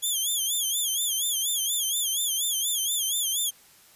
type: tone with vibrato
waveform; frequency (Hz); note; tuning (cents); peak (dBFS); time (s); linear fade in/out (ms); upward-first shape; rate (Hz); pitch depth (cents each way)
10% pulse; 3322; G#7; 0; -17; 0.02-3.51; 20; sine; 4.2; 130
effects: white hiss -55 dBFS RMS until 3.95 s + resampled to 32000 Hz